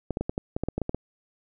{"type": "clicks", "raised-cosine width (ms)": 2, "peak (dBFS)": -14, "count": 12, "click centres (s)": [0.107, 0.171, 0.21, 0.295, 0.379, 0.565, 0.636, 0.686, 0.78, 0.817, 0.894, 0.946], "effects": []}